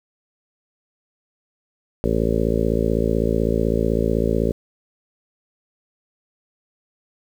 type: harmonic tone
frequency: 55.9 Hz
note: A1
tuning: 28 cents sharp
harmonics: 1 / 2 / 3 / 4 / 5 / 6 / 7 / 8 / 9 / 10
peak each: -24 / -27 / -26 / -25 / -28 / -30 / -25 / -25 / -28 / -30 dBFS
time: 2.04-4.52 s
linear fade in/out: 0 ms
effects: 8-bit